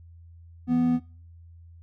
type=tone pair together; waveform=triangle; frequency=167.79 / 246.9 Hz; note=E3 / B3; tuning=+31 / 0 cents; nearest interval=perfect fifth; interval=669 cents; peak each=-28 / -18 dBFS; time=0.67-1 s; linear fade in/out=50 ms; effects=noise-tail reverb RT60 0.4 s tail -20 dB re dry + added 84 Hz sine -46 dBFS peak until 1.82 s